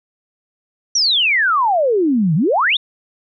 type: exponential two-way sweep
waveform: sine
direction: down then up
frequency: 5960 to 146.83 to 3773 Hz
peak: -12 dBFS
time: 0.95-2.77 s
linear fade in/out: 5 ms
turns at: 2.35 s
effects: none